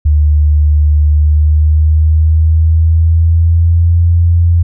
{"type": "tone with pitch glide", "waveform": "sine", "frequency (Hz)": [75, 85.16], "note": ["D2", "F2"], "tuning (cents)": [37, -43], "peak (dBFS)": -5, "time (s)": [0.05, 4.63], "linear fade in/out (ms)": 10, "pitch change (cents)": 220, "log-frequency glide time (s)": [1.12, 3.99], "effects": []}